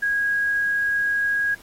sine tone with quantisation, 1645 Hz, G#6, 17 cents flat, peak -19 dBFS, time 0.02-1.55 s, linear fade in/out 10 ms, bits 8, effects pink hiss -49 dBFS RMS until 1.62 s + AAC 48 kbps

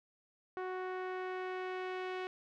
sawtooth tone with low-pass filter sweep, 370 Hz, F#4, in tune, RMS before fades -40 dBFS, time 0.57-2.27 s, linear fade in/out 0 ms, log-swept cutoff 1500 to 2700 Hz, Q 1.3, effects none

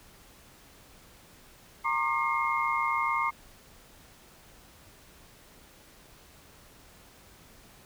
sine tone cluster, 930 / 1077 / 1198 / 2137 Hz, A#5 / C6 / D6 / C7, -4 / +50 / +34 / +36 cents, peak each -31 dBFS, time 1.84-3.31 s, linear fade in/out 20 ms, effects pink hiss -55 dBFS RMS until 7.85 s

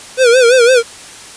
square tone with vibrato, 491.9 Hz, B4, 7 cents flat, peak -6 dBFS, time 0.17-0.83 s, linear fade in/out 50 ms, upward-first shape sine, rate 5.9 Hz, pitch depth 110 cents each way, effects white hiss -33 dBFS RMS until 1.36 s + resampled to 22050 Hz

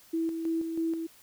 sine tone with tremolo, 327.7 Hz, E4, 10 cents flat, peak -26 dBFS, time 0.13-1.07 s, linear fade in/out 10 ms, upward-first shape square, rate 3.1 Hz, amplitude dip 45%, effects white hiss -57 dBFS RMS until 1.22 s

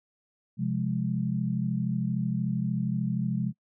sine chord, F minor, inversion second, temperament equal, 130.81 / 174.61 / 207.7 Hz, C3 / F3 / Ab3, 0 / 0 / 0 cents, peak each -30 dBFS, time 0.57-3.53 s, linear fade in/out 50 ms, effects noise-tail reverb RT60 0.1 s tail -24 dB re dry

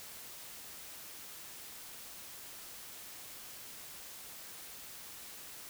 silence, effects white hiss -49 dBFS RMS until 5.69 s

